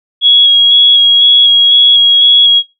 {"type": "tone with vibrato", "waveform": "sine", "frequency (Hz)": 3322, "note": "G#7", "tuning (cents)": 0, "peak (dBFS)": -3, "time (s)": [0.21, 2.63], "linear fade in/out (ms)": 50, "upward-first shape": "square", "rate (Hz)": 2, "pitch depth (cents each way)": 11, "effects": ["noise-tail reverb RT60 0.2 s tail -18 dB re dry"]}